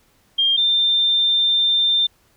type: tone pair in turn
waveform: sine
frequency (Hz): 3205 / 3590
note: G7 / A7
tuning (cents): +38 / +34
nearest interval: major second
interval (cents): 196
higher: second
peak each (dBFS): -14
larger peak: neither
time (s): 0.38-0.57 / 0.57-2.07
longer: second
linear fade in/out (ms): 10
effects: pink hiss -59 dBFS RMS until 2.36 s